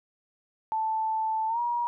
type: tone with pitch glide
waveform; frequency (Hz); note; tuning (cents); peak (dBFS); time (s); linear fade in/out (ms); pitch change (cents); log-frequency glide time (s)
sine; 880 to 954.1; A5 to A#5; 0 to +40; -25; 0.72-1.87; 0; +140; 1.48-1.59
effects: none